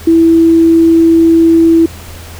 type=tone; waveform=sine; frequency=329.6 Hz; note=E4; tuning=in tune; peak=-3 dBFS; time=0.07-1.86 s; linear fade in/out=5 ms; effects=added 83 Hz sine -29 dBFS peak until 2.39 s + pink hiss -32 dBFS RMS until 2.39 s